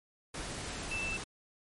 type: tone in noise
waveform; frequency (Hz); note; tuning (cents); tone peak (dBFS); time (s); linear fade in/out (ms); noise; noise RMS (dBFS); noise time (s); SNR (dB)
sine; 2652; E7; +10; -34; 0.91-1.17; 5; pink; -40; 0.34-1.24; +3
effects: MP3 48 kbps